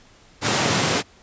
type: high-pass noise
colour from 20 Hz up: pink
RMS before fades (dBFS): -20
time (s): 0.41-1.03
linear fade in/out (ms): 50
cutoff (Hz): 100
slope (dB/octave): 48
effects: pink hiss -52 dBFS RMS until 1.22 s + resampled to 16000 Hz